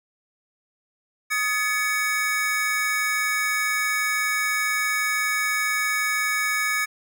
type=tone cluster; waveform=square; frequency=1256 / 1716 / 2241 Hz; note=D#6 / A6 / C#7; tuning=+16 / -44 / +18 cents; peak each=-30 / -27 / -25 dBFS; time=1.3-6.86 s; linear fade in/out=20 ms; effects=none